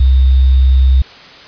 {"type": "tone with sample-and-hold", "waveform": "sine", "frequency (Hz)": 65.41, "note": "C2", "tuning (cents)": 0, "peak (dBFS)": -5, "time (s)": [0, 1.02], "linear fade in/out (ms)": 5, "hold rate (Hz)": 3675, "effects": ["white hiss -36 dBFS RMS until 1.47 s", "resampled to 11025 Hz"]}